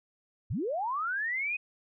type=linear sweep; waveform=sine; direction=up; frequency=70 to 2539 Hz; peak=-29 dBFS; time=0.5-1.57 s; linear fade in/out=10 ms; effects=none